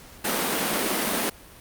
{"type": "high-pass noise", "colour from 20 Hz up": "pink", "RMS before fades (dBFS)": -25, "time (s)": [0.24, 1.3], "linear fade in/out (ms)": 10, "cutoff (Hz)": 180, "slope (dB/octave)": 48, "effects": ["pink hiss -47 dBFS RMS until 1.6 s", "Opus 48 kbps"]}